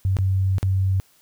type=tone with dropouts; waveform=sine; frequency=95.4 Hz; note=G2; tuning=47 cents flat; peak=-17 dBFS; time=0.05-1 s; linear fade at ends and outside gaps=0 ms; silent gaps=0.168-0.187 / 0.583-0.629 s; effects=white hiss -58 dBFS RMS until 1.21 s